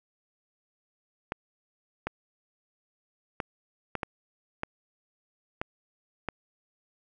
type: clicks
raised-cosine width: 0.5 ms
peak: -15 dBFS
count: 8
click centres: 1.321 / 2.07 / 3.402 / 3.953 / 4.032 / 4.634 / 5.615 / 6.287 s
effects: none